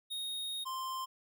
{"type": "tone pair in turn", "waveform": "square", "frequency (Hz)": [3729, 1046.4], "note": ["A#7", "C6"], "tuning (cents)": [0, 0], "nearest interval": "octave + minor seventh", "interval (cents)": 2200, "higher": "first", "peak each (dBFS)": [-37, -37], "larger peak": "neither", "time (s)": [[0.1, 0.65], [0.65, 1.06]], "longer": "first", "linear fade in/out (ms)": 20, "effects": []}